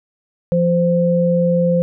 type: tone pair together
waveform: sine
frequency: 173 / 518.4 Hz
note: F3 / C5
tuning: -16 / -16 cents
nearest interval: octave + perfect fifth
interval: 1900 cents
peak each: -15 dBFS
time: 0.52-1.82 s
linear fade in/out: 0 ms
effects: none